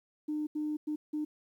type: tone bursts at uneven times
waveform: sine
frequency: 302.7 Hz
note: D#4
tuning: 48 cents flat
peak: -30 dBFS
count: 4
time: 0.28-0.47 / 0.55-0.77 / 0.87-0.96 / 1.13-1.25 s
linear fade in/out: 10 ms
effects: tanh soft clip ceiling -26 dBFS + 11-bit